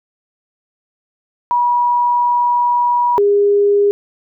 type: tone pair in turn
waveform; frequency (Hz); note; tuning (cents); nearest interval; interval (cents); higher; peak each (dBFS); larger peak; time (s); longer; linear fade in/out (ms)
sine; 967 / 406.6; B5 / G#4; -37 / -37; octave + minor third; 1500; first; -11 / -9; second; 1.51-3.18 / 3.18-3.91; first; 0
effects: none